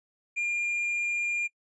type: tone with tanh clipping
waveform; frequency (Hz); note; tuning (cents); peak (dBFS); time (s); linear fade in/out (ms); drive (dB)
sine; 2405; D7; +41; -27; 0.36-1.48; 20; 3
effects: noise-tail reverb RT60 0.1 s tail -23 dB re dry + resampled to 22050 Hz